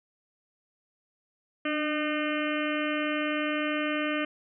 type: harmonic tone with a mistuned harmonic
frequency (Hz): 303.6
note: D#4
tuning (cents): -42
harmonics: 1 / 2 / 4 / 5 / 6 / 7 / 8 / 9 / 10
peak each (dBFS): -30 / -33 / -36 / -37 / -38 / -38 / -39 / -40 / -40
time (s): 1.65-4.25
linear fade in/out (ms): 5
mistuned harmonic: 1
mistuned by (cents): -39
effects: none